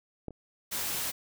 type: clicks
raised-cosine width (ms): 2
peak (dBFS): -23 / -33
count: 2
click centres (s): 0.283 / 0.307
type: noise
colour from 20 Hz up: white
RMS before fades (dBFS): -33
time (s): 0.71-1.12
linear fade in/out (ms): 20
effects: none